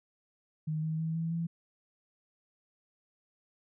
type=tone with pitch steps; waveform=sine; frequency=155.56 / 158.37 / 161.23 / 164.15 / 167.11 Hz; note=D#3 / D#3 / E3 / E3 / E3; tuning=0 / +31 / -38 / -7 / +24 cents; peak=-30 dBFS; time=0.67-1.47 s; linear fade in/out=10 ms; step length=160 ms; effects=none